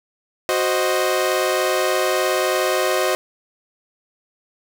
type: chord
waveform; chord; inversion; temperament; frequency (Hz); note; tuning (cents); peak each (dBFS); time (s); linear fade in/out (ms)
sawtooth; C diminished; second; equal; 370 / 523.3 / 622.3; Gb4 / C5 / Eb5; 0 / 0 / 0; -18; 0.49-3.15; 0
effects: none